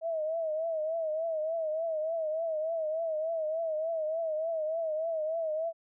sine tone with vibrato, 640 Hz, D#5, 49 cents sharp, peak -29 dBFS, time 0.01-5.73 s, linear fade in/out 50 ms, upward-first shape triangle, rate 3.4 Hz, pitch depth 90 cents each way, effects none

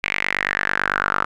sawtooth tone with band-pass filter sweep, 49 Hz, G1, in tune, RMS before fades -22 dBFS, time 0.03-1.25 s, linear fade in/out 10 ms, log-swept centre 2300 to 1300 Hz, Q 5.8, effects none

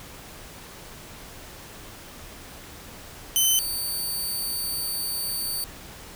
10% pulse tone pair in turn, 3054 / 4566 Hz, G7 / D8, -46 / -50 cents, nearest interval perfect fifth, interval 696 cents, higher second, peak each -10 / -20 dBFS, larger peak first, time 3.36-3.59 / 3.59-5.64 s, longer second, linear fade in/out 0 ms, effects pink hiss -43 dBFS RMS until 6.15 s

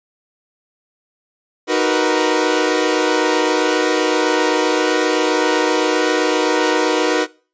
sawtooth chord, B major seventh, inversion first, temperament equal, 311.1 / 370 / 466.2 / 493.9 Hz, D#4 / F#4 / A#4 / B4, 0 / 0 / 0 / 0 cents, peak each -16 dBFS, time 1.67-7.27 s, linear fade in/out 50 ms, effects noise-tail reverb RT60 0.4 s tail -23 dB re dry + resampled to 16000 Hz

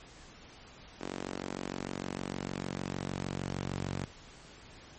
sawtooth tone with high-pass filter sweep, 46.57 Hz, F#1, 12 cents sharp, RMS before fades -38 dBFS, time 1-4.06 s, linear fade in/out 20 ms, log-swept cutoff 290 to 120 Hz, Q 1.2, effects pink hiss -53 dBFS RMS until 4.98 s + MP3 32 kbps

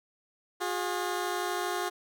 15% pulse tone pair together, 358.2 / 410.6 Hz, F4 / G#4, +44 / -20 cents, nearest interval major second, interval 236 cents, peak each -25 / -28 dBFS, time 0.6-1.9 s, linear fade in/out 20 ms, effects none

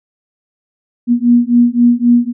sine beating tone pair, 238.2 / 242 Hz, A#3 / B3, +38 / -35 cents, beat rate 3.8 Hz, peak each -10 dBFS, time 1.07-2.33 s, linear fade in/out 50 ms, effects none

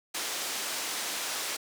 white band-pass noise, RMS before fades -34 dBFS, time 0.14-1.57 s, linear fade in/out 10 ms, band 310 to 8100 Hz, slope 12 dB/octave, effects none

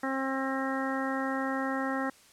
harmonic tone, 267.1 Hz, C4, 36 cents sharp, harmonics 1 / 2 / 3 / 4 / 5 / 6 / 7, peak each -32 / -36 / -37 / -39 / -38 / -41 / -38 dBFS, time 0.03-2.1 s, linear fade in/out 5 ms, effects white hiss -58 dBFS RMS until 2.32 s + low-pass 10000 Hz 12 dB/octave

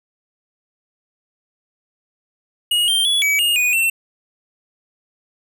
square tone with pitch steps, 2881 / 3160 / 3392 / 2281 / 2845 / 2472 / 2697 Hz, F#7 / G7 / G#7 / C#7 / F7 / D#7 / E7, -47 / +13 / +36 / +49 / +31 / -12 / +39 cents, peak -15 dBFS, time 2.71-3.9 s, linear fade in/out 5 ms, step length 170 ms, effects none

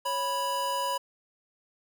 square tone pair together, 553 / 985.3 Hz, C#5 / B5, -4 / -4 cents, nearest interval minor seventh, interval 1000 cents, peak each -35 / -29 dBFS, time 0.05-0.98 s, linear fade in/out 10 ms, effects none

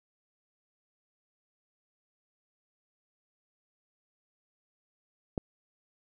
click, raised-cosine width 2 ms, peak -17 dBFS, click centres 5.378 s, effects none

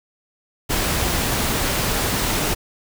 pink noise with amplitude modulation, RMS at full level -20 dBFS, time 0.69-2.55 s, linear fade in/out 20 ms, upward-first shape sine, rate 296 Hz, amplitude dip 25%, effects none

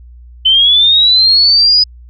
sine linear sweep, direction up, 3039 to 5000 Hz, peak -5 dBFS, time 0.45-1.84 s, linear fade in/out 10 ms, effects added 60 Hz sine -33 dBFS peak until 2.09 s

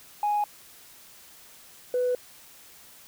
sine tone pair in turn, 830.6 / 496.9 Hz, G#5 / B4, 0 / +11 cents, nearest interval major sixth, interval 889 cents, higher first, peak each -21 dBFS, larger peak neither, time 0.23-0.44 / 1.94-2.15 s, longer neither, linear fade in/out 2 ms, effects tanh soft clip ceiling -19 dBFS + white hiss -51 dBFS RMS until 3.07 s

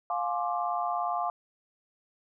sine chord, D half-diminished seventh, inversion first, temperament just, 704.8 / 845.8 / 1057.2 / 1174.7 Hz, F5 / Ab5 / C6 / D6, +16 / +31 / +18 / 0 cents, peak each -30 / -35 / -35 / -34 dBFS, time 0.1-1.3 s, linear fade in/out 2 ms, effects none

